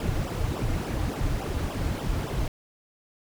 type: noise with flanger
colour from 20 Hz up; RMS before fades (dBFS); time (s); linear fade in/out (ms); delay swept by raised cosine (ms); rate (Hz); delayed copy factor
brown; -28; 0-2.48; 2; 0.46 to 5.46; 3.5; -1
effects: none